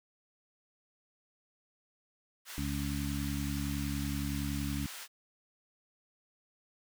pink high-pass noise, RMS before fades -45 dBFS, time 2.45-5.08 s, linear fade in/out 50 ms, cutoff 1400 Hz, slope 12 dB/octave
harmonic tone, 70.7 Hz, C#2, 35 cents sharp, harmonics 1 / 2 / 3 / 4, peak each -37 / -38 / -39 / -38 dBFS, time 2.58-4.86 s, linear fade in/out 0 ms
effects none

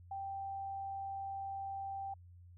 sine tone, 784 Hz, G5, in tune, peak -39 dBFS, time 0.11-2.14 s, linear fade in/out 5 ms, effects added 88 Hz sine -54 dBFS peak until 2.57 s

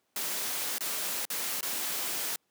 white noise with dropouts, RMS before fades -33 dBFS, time 0.16-2.36 s, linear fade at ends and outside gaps 2 ms, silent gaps 0.783-0.807 / 1.253-1.301 / 1.609-1.628 s, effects pink hiss -75 dBFS RMS until 2.5 s + high-pass 200 Hz 12 dB/octave

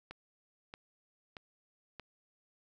click train, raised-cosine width 0.3 ms, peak -29 dBFS, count 4, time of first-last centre 0.11-1.997 s, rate 1.59 Hz, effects none

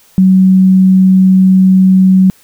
sine tone, 188 Hz, F#3, 28 cents sharp, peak -3 dBFS, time 0.18-2.3 s, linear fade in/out 0 ms, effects white hiss -46 dBFS RMS until 2.43 s

